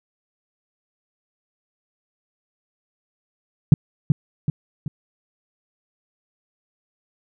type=tone with echo; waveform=sine; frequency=146.83 Hz; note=D3; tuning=in tune; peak=-4 dBFS; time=3.72-3.74 s; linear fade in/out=2 ms; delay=380 ms; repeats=3; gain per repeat=-6 dB; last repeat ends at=4.88 s; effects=none